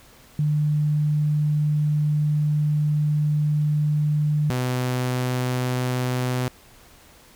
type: tone pair in turn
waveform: sine / sawtooth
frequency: 150 / 126.13 Hz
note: D3 / B2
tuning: +37 / +37 cents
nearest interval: minor third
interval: 300 cents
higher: first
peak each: -18 dBFS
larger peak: neither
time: 0.39-4.5 / 4.5-6.48 s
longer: first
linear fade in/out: 2 ms
effects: pink hiss -51 dBFS RMS until 7.35 s